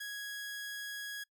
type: tone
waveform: sawtooth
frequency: 1661.2 Hz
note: G#6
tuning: in tune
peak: -36 dBFS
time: 0-1.24 s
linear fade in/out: 10 ms
effects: noise-tail reverb RT60 0.1 s tail -24 dB re dry